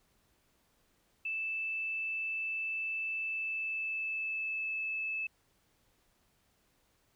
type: tone with pitch glide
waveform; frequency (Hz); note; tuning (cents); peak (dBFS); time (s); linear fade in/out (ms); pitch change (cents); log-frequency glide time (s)
sine; 2637 to 2614; E7 to E7; 0 to -15; -33; 1.25-5.27; 5; -15; 3.17-4.75
effects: pink hiss -72 dBFS RMS until 7.15 s